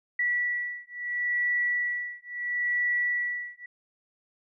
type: beating tone pair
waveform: sine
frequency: 1949 / 1949.74 Hz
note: B6 / B6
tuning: -23 / -23 cents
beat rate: 0.74 Hz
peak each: -29 dBFS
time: 0.19-3.66 s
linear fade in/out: 5 ms
effects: none